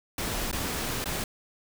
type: noise with dropouts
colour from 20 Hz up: pink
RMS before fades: -31 dBFS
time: 0.18-1.24 s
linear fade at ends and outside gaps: 2 ms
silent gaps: 0.514-0.528 / 1.042-1.057 s
effects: none